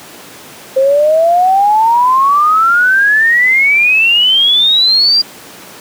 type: exponential sweep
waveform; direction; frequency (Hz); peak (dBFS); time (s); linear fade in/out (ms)
sine; up; 523.3 to 4830; -6; 0.76-5.22; 10
effects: pink hiss -33 dBFS RMS until 5.8 s + high-pass 200 Hz 12 dB/octave